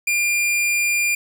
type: tone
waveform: 45% pulse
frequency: 2400 Hz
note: D7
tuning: 37 cents sharp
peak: -17 dBFS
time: 0.07-1.15 s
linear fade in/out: 5 ms
effects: none